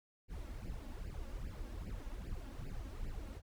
brown noise with flanger, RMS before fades -44 dBFS, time 0.28-3.42 s, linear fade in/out 50 ms, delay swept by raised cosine 0.4 to 3.7 ms, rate 2.5 Hz, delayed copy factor +0.9, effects none

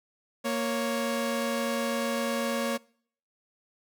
sawtooth tone pair together, 233 / 554.2 Hz, A#3 / C#5, -1 / -1 cents, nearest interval octave + minor third, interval 1500 cents, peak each -26 dBFS, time 0.44-2.78 s, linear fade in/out 20 ms, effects noise-tail reverb RT60 0.6 s tail -25 dB re dry

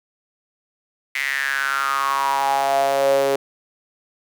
sawtooth tone with high-pass filter sweep, 137.7 Hz, C#3, 11 cents flat, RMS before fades -20 dBFS, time 1.15-3.36 s, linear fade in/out 5 ms, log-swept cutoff 2100 to 460 Hz, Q 7.6, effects none

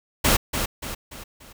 pink noise with echo, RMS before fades -18 dBFS, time 0.24-0.37 s, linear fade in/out 10 ms, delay 290 ms, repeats 4, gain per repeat -7 dB, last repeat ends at 1.53 s, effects none

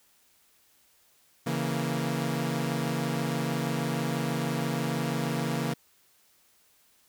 sawtooth chord, A# diminished, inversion first, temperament equal, 138.59 / 164.81 / 233.1 Hz, C#3 / E3 / A#3, 0 / 0 / 0 cents, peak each -28 dBFS, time 1.46-5.74 s, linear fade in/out 10 ms, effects white hiss -64 dBFS RMS until 7.08 s

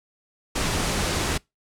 pink low-pass noise, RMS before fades -25 dBFS, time 0.55-1.38 s, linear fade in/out 10 ms, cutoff 9800 Hz, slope 24 dB/octave, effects noise-tail reverb RT60 0.2 s tail -25 dB re dry

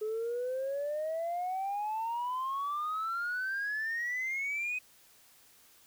sine exponential sweep, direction up, 424.2 to 2526 Hz, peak -30 dBFS, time 0.01-4.79 s, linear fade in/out 10 ms, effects tanh soft clip ceiling -29 dBFS + white hiss -61 dBFS RMS until 5.86 s

